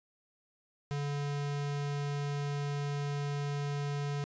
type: tone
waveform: square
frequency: 143.6 Hz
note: D3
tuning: 39 cents flat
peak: -33 dBFS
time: 0.91-4.24 s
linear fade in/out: 0 ms
effects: resampled to 16000 Hz